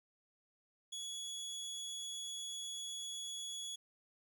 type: tone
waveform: 25% pulse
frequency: 3373 Hz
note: G#7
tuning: 26 cents sharp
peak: -38 dBFS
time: 0.92-3.76 s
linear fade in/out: 10 ms
effects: none